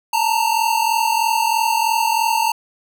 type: tone pair together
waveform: square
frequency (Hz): 885 / 928.1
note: A5 / A#5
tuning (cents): +10 / -8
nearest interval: minor second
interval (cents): 82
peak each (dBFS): -19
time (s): 0.13-2.52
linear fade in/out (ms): 5
effects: none